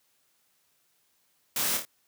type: noise with echo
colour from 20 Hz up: white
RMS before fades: -29 dBFS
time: 1.56-1.77 s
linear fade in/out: 2 ms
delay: 27 ms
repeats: 3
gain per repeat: -5 dB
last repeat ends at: 1.851 s
effects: white hiss -70 dBFS RMS until 2.07 s + high-pass 80 Hz 12 dB/octave